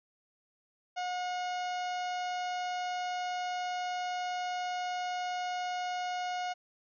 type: harmonic tone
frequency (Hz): 723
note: F#5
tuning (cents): -40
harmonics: 1 / 2 / 3 / 4 / 5 / 6 / 7 / 8 / 9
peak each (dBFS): -33 / -43 / -46 / -46 / -53 / -52 / -53 / -56 / -55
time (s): 0.96-6.54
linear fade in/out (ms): 20
effects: none